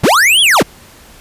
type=linear two-way sweep; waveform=square; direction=up then down; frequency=56.3 to 3416 to 56.3 Hz; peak=-7 dBFS; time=0.03-0.63 s; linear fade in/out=10 ms; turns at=0.41 s; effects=pink hiss -40 dBFS RMS until 1.2 s + resampled to 32000 Hz